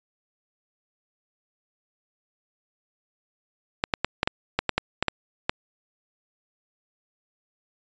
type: clicks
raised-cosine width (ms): 0.3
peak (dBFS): -5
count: 11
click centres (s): 3.839 / 3.938 / 4.046 / 4.231 / 4.275 / 4.59 / 4.693 / 4.78 / 5.026 / 5.083 / 5.495
effects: resampled to 16000 Hz